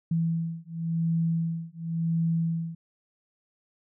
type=beating tone pair; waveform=sine; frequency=164.81 / 165.74 Hz; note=E3 / E3; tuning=0 / +10 cents; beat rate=0.93 Hz; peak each=-28 dBFS; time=0.11-2.75 s; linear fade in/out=5 ms; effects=none